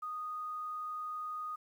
sine tone, 1239 Hz, D#6, 8 cents flat, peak -37 dBFS, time 0.02-1.56 s, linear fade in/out 10 ms, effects 11-bit

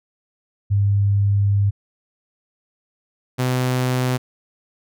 sine / sawtooth tone pair in turn, 100.6 / 127.06 Hz, G2 / B2, +45 / +50 cents, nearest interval major third, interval 405 cents, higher second, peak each -14 dBFS, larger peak neither, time 0.7-1.71 / 3.38-4.18 s, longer first, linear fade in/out 20 ms, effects none

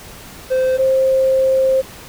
triangle / sine tone pair in turn, 518 / 528 Hz, C5 / C5, -17 / +16 cents, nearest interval unison, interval 33 cents, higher second, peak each -11 dBFS, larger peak neither, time 0.5-0.78 / 0.78-1.82 s, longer second, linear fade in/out 20 ms, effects pink hiss -37 dBFS RMS until 2.08 s

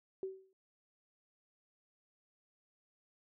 sine tone with exponential decay, 381.5 Hz, G4, 47 cents flat, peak -34 dBFS, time 0.23-0.53 s, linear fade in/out 1 ms, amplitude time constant 64 ms, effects none

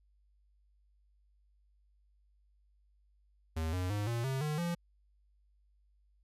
square tone with pitch steps, 80.2 / 91.07 / 103.41 / 117.42 / 133.33 / 151.4 / 171.91 Hz, E2 / F#2 / G#2 / A#2 / C3 / D#3 / F3, -47 / -27 / -7 / +13 / +33 / -47 / -27 cents, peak -33 dBFS, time 3.56-4.75 s, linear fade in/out 10 ms, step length 170 ms, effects added 50 Hz sine -66 dBFS peak until 6.23 s + resampled to 32000 Hz

